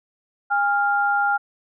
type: tone pair together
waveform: sine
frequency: 814 / 1396.9 Hz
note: G#5 / F6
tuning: -35 / 0 cents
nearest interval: major sixth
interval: 935 cents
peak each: -20 dBFS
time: 0.5-1.38 s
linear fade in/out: 20 ms
effects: none